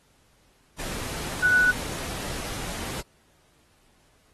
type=tone in noise; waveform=sine; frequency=1480 Hz; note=F#6; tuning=in tune; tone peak=-16 dBFS; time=1.42-1.72 s; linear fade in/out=20 ms; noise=pink; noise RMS=-34 dBFS; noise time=0.78-3.02 s; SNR=+15 dB; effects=pink hiss -63 dBFS RMS until 4.33 s + AAC 32 kbps